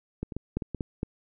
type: clicks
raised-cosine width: 3 ms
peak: -18 / -24 / -19 / -15 / -20 / -19 / -17 / -16 dBFS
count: 8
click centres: 0.23 / 0.322 / 0.366 / 0.57 / 0.622 / 0.747 / 0.808 / 1.031 s
effects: none

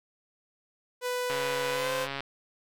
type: tone with pitch glide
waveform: sawtooth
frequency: 495.9 to 517.6 Hz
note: B4 to C5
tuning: +7 to -19 cents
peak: -25 dBFS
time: 1.01-2.08 s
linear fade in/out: 50 ms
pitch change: +74 cents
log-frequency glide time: 1.7-1.92 s
type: click train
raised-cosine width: 0.3 ms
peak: -18 dBFS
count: 126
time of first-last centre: 1.3-2.206 s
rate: 138 Hz
effects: none

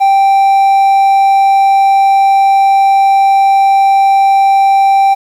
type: tone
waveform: triangle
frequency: 784 Hz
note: G5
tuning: in tune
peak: -3 dBFS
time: 0-5.15 s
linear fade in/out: 20 ms
effects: 7-bit

